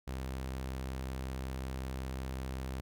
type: tone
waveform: sawtooth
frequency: 65.41 Hz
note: C2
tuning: in tune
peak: -33 dBFS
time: 0.07-2.81 s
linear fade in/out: 10 ms
effects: none